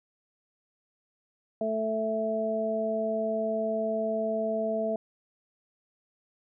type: harmonic tone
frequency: 220 Hz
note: A3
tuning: in tune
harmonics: 1 / 2 / 3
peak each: -33 / -33 / -28 dBFS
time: 1.61-4.96 s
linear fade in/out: 2 ms
effects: none